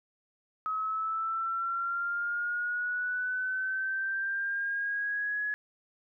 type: linear sweep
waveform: sine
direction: up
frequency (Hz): 1274 to 1691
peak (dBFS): -29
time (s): 0.66-5.54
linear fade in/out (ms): 0
effects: none